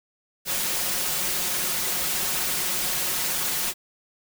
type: noise with comb filter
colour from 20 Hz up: white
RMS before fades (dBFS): -26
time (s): 0.45-3.74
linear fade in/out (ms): 50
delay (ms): 5.5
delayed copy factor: +0.6
effects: none